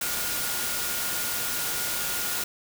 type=tone in noise; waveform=sine; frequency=1429 Hz; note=F6; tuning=39 cents sharp; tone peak=-38 dBFS; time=0.01-2.44 s; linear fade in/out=5 ms; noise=white; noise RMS=-29 dBFS; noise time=0.01-2.44 s; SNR=-12 dB; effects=none